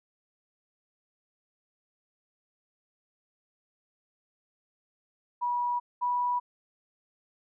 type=tone pair in turn; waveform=sine; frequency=970 / 978.4 Hz; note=B5 / B5; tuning=-31 / -16 cents; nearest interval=unison; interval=15 cents; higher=second; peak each=-26 / -25 dBFS; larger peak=second; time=5.41-5.8 / 6.01-6.4 s; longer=neither; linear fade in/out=20 ms; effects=none